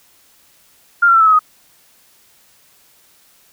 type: tone with pitch steps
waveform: sine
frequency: 1400 / 1368.8 / 1338.3 / 1308.5 / 1279.4 / 1250.9 Hz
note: F6 / F6 / E6 / E6 / D#6 / D#6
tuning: +4 / -35 / +26 / -13 / +48 / +9 cents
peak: -7 dBFS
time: 1.02-1.392 s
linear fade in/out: 10 ms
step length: 62 ms
effects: white hiss -52 dBFS RMS until 3.52 s